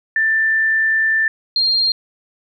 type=tone pair in turn; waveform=sine; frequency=1775 / 4205 Hz; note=A6 / C8; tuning=+15 / +8 cents; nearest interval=octave + minor third; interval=1493 cents; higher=second; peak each=-13 dBFS; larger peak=neither; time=0.16-1.28 / 1.56-1.92 s; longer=first; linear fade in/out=2 ms; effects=none